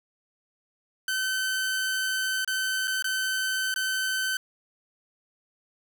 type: tone with dropouts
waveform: sawtooth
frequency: 1531 Hz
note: G6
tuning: 41 cents flat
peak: -22 dBFS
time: 1.08-4.37 s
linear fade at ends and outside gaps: 2 ms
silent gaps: 2.447-2.476 / 2.874-2.878 / 3.024-3.043 / 3.741-3.76 s
effects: none